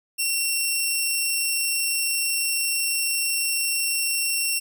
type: tone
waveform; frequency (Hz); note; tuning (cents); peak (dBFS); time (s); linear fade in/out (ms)
10% pulse; 2726; F7; -43; -13; 0.18-4.6; 20
effects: none